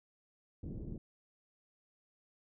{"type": "low-pass noise", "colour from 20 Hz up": "pink", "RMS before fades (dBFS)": -43, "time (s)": [0.63, 0.98], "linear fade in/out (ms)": 5, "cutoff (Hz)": 360, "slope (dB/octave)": 24, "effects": []}